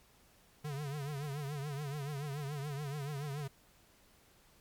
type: tone with vibrato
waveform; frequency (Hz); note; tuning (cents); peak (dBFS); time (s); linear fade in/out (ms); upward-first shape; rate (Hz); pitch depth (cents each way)
square; 143.8; D3; -36; -38; 0.64-3.48; 10; triangle; 7; 120
effects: pink hiss -65 dBFS RMS until 4.6 s + MP3 96 kbps